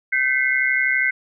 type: tone cluster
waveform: sine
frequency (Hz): 1544 / 2011 / 2143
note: G6 / B6 / C7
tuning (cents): -27 / +31 / +41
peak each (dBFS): -21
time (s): 0.12-1.11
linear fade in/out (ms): 10
effects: none